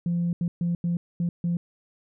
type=tone bursts at uneven times; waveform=sine; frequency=172.3 Hz; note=F3; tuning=23 cents flat; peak=-21 dBFS; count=6; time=0.06-0.33 / 0.41-0.48 / 0.61-0.75 / 0.84-0.97 / 1.2-1.29 / 1.44-1.57 s; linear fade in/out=2 ms; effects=tanh soft clip ceiling -19 dBFS